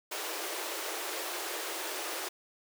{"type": "high-pass noise", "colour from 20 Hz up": "pink", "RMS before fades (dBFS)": -37, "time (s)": [0.11, 2.29], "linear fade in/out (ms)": 10, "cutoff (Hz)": 320, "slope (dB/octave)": 96, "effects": []}